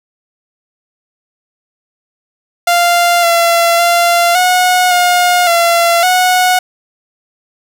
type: tone with pitch steps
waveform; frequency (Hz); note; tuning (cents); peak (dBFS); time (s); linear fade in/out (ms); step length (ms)
sawtooth; 695 / 680 / 690 / 729 / 714 / 682 / 733; F5 / F5 / F5 / F#5 / F5 / F5 / F#5; -9 / -46 / -21 / -26 / +38 / -41 / -16; -4; 2.67-6.59; 5; 560
effects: none